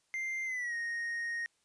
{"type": "tone with pitch glide", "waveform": "triangle", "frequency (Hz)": [2093, 1864.7], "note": ["C7", "A#6"], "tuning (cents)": [0, 0], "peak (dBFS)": -32, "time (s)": [0.14, 1.46], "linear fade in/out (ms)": 0, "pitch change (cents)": -200, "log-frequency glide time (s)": [0.45, 0.75], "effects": ["white hiss -74 dBFS RMS until 1.64 s", "resampled to 22050 Hz"]}